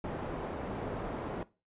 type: low-pass noise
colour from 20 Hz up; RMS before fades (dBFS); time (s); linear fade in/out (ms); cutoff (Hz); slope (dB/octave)
white; -38; 0.04-1.43; 2; 640; 12
effects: noise-tail reverb RT60 0.3 s tail -19 dB re dry + resampled to 8000 Hz